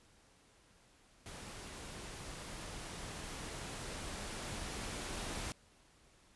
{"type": "noise with level ramp", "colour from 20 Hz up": "pink", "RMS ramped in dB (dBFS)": [-49, -41], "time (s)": [1.26, 5.52], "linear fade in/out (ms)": 0, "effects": ["pink hiss -66 dBFS RMS until 6.35 s", "resampled to 24000 Hz"]}